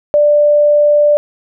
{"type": "tone", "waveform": "sine", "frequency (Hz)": 590, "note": "D5", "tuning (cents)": 8, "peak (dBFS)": -6, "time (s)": [0.14, 1.17], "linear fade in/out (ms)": 0, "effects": []}